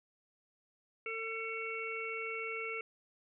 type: harmonic tone with a mistuned harmonic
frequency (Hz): 450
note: A4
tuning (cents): +39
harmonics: 1 / 3 / 5 / 6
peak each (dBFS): -42 / -45 / -40 / -44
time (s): 1.06-2.81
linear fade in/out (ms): 2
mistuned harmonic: 5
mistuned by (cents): -18
effects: none